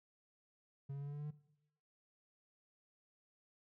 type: tone with pitch steps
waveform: triangle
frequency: 138.6 / 140.37 / 142.17 / 143.99 / 145.83 / 147.69 / 149.58 Hz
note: C#3 / C#3 / C#3 / D3 / D3 / D3 / D3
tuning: 0 / +22 / +44 / -34 / -12 / +10 / +32 cents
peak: -39 dBFS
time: 0.89-1.31 s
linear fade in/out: 10 ms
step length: 60 ms
effects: noise-tail reverb RT60 0.8 s tail -17 dB re dry